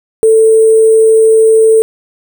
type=tone with sample-and-hold; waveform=sine; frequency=443.6 Hz; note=A4; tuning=14 cents sharp; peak=-3 dBFS; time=0.23-1.82 s; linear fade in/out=0 ms; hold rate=8820 Hz; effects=none